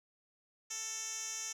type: tone with band-pass filter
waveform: 10% pulse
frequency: 443.1 Hz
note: A4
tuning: 12 cents sharp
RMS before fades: -41 dBFS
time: 0.7-1.53 s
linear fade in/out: 10 ms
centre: 6100 Hz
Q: 3.6
effects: none